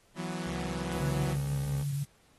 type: chord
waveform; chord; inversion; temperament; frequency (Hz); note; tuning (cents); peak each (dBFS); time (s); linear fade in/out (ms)
sawtooth; E suspended second; none; equal with one note detuned; 164.81 / 184.36 / 246.9; E3 / F#3 / B3; 0 / -6 / 0; -33 / -33 / -38; 0.15-1.37; 50
type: tone with pitch glide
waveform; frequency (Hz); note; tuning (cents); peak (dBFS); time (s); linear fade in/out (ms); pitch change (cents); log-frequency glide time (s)
20% pulse; 67.1 to 67.92; C2 to C#2; +44 to -35; -34; 0.46-1.83; 5; +21; 1.16-1.49
type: noise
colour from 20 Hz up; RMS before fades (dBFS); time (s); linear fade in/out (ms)
blue; -46; 0.91-2.05; 5
type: tone with vibrato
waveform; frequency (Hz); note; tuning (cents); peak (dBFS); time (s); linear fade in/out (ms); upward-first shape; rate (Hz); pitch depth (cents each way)
sine; 141.1; C#3; +31; -29; 1-2.04; 10; triangle; 6.2; 29
effects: pink hiss -65 dBFS RMS until 2.38 s + AAC 32 kbps